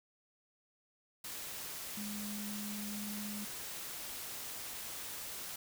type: tone in noise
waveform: sine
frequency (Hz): 207.7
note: G#3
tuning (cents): 0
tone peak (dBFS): -41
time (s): 1.97-3.45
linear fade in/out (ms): 5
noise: white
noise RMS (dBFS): -44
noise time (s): 1.24-5.56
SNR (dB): 0
effects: none